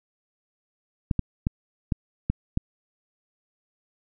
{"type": "clicks", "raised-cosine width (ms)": 5, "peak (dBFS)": -10, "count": 6, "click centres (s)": [1.112, 1.193, 1.469, 1.922, 2.3, 2.574], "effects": []}